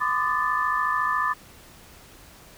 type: tone cluster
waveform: sine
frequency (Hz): 1016 / 1172 / 1226 / 1755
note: B5 / D6 / D#6 / A6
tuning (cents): +49 / -4 / -26 / -5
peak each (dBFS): -27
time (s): 0-1.34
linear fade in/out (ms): 20
effects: pink hiss -49 dBFS RMS until 2.57 s